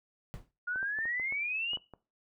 brown noise with exponential decay, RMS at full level -39 dBFS, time 0.34-0.51 s, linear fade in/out 0 ms, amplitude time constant 36 ms
sine exponential sweep, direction up, 1423 to 2971 Hz, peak -31 dBFS, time 0.67-1.77 s, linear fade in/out 10 ms
clicks, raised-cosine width 1 ms, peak -33 dBFS, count 9, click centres 0.759 / 0.829 / 0.988 / 1.055 / 1.198 / 1.324 / 1.734 / 1.772 / 1.937 s
effects noise-tail reverb RT60 0.3 s tail -19 dB re dry

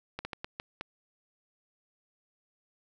slowing click train, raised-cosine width 0.3 ms, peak -20 dBFS, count 6, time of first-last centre 0.19-0.81 s, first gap 60 ms, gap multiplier 1.37, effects none

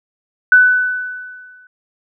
sine tone with exponential decay, 1497 Hz, F#6, 20 cents sharp, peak -3 dBFS, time 0.52-1.67 s, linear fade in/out 2 ms, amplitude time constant 250 ms, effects none

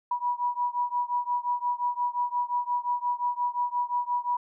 sine beating tone pair, 971 / 976.7 Hz, B5 / B5, -30 / -20 cents, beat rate 5.7 Hz, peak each -28 / -29 dBFS, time 0.11-4.37 s, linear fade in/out 5 ms, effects none

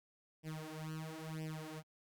sawtooth tone with flanger, 157.5 Hz, D#3, 21 cents sharp, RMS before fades -45 dBFS, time 0.43-1.83 s, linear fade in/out 50 ms, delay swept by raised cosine 0.37 to 5.67 ms, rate 1 Hz, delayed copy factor +1, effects Opus 48 kbps

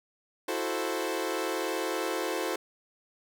sawtooth chord, F# half-diminished seventh, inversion third, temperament equal, 329.6 / 370 / 440 / 523.3 Hz, E4 / F#4 / A4 / C5, 0 / 0 / 0 / 0 cents, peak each -31 dBFS, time 0.48-2.56 s, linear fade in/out 5 ms, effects none

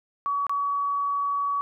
sine tone with dropouts, 1133 Hz, C#6, 37 cents sharp, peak -23 dBFS, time 0.26-1.61 s, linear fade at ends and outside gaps 0 ms, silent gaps 0.467-0.495 s, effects none

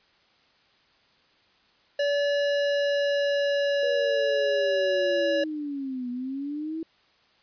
square tone with pitch glide, 573 to 566.4 Hz, D5 to C#5, -43 to +37 cents, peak -23 dBFS, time 1.99-5.44 s, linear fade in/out 5 ms, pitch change -20 cents, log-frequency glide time 2.24-4.11 s
sine linear two-way sweep, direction down then up, 491.9 to 242.4 to 328.3 Hz, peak -29 dBFS, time 3.83-6.83 s, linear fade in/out 2 ms, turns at 6.1 s
effects white hiss -62 dBFS RMS until 7.42 s + resampled to 11025 Hz

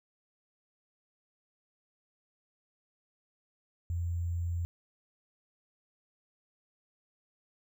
sine tone with sample-and-hold, 85.8 Hz, F2, 30 cents flat, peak -30 dBFS, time 3.9-4.65 s, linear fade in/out 0 ms, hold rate 7350 Hz, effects none

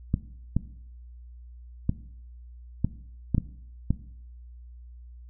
clicks, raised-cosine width 5 ms, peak -10 dBFS, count 7, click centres 0.141 / 0.566 / 1.894 / 2.846 / 3.347 / 3.381 / 3.906 s, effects noise-tail reverb RT60 0.7 s tail -17 dB re dry + added 60 Hz sine -43 dBFS peak until 5.29 s

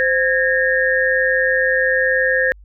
sine tone cluster, 520 / 1649 / 1828 Hz, C5 / G#6 / A#6, -11 / -13 / -34 cents, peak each -18 dBFS, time 0-2.52 s, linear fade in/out 0 ms, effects added 50 Hz sine -40 dBFS peak until 2.64 s

